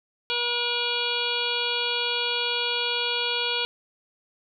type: harmonic tone with a mistuned harmonic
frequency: 480 Hz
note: B4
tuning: 49 cents flat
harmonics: 1 / 2 / 3 / 5 / 6 / 7 / 8 / 9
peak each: -33 / -34 / -34 / -31 / -30 / -30 / -35 / -34 dBFS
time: 0.3-3.65 s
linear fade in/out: 0 ms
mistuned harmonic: 9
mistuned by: +23 cents
effects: none